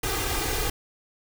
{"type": "noise with comb filter", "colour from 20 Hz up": "pink", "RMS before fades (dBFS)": -27, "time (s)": [0.03, 0.7], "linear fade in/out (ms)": 5, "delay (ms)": 2.5, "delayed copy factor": 0.9, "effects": []}